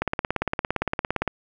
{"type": "click train", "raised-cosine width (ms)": 0.5, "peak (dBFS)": -8, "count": 23, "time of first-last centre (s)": [0.02, 1.277], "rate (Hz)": 17.5, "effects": []}